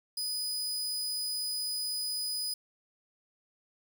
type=tone; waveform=sawtooth; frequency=4978 Hz; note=D#8; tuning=in tune; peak=-29 dBFS; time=0.17-2.54 s; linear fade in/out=5 ms; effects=10-bit